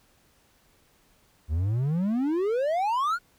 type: exponential sweep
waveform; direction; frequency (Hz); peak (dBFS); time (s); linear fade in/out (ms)
triangle; up; 72.2 to 1480; -21; 1.48-3.19; 50
effects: pink hiss -63 dBFS RMS until 3.38 s